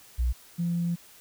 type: tone pair in turn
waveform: sine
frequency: 60.7 / 171.69 Hz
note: B1 / F3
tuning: -29 / -29 cents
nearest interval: octave + tritone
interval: 1800 cents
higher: second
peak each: -21 / -24 dBFS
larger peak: first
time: 0.18-0.33 / 0.58-0.96 s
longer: second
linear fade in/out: 20 ms
effects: tanh soft clip ceiling -19 dBFS + white hiss -53 dBFS RMS until 1.2 s